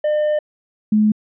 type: tone pair in turn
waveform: triangle / sine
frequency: 603 / 213.2 Hz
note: D5 / G#3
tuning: +46 / +46 cents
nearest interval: octave + tritone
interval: 1800 cents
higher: first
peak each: -13 / -11 dBFS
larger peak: second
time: 0.04-0.39 / 0.92-1.12 s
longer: first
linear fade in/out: 5 ms
effects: resampled to 8000 Hz